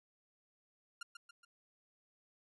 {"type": "tone with echo", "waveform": "sawtooth", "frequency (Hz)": 1396.9, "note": "F6", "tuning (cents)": 0, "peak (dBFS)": -39, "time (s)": [1.01, 1.03], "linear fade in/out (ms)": 5, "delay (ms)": 140, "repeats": 3, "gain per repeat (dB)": -6, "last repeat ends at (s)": 1.45, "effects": ["resampled to 24000 Hz"]}